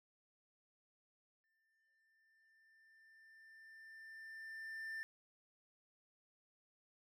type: tone with exponential growth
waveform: triangle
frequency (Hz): 1786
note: A6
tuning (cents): +25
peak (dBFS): -40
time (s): 1.44-5.03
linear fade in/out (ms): 0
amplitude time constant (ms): 780
effects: none